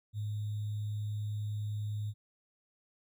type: tone with sample-and-hold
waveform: sine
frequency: 105.1 Hz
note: G#2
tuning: 21 cents sharp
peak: -33 dBFS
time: 0.13-2.14 s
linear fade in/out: 50 ms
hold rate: 3675 Hz
effects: none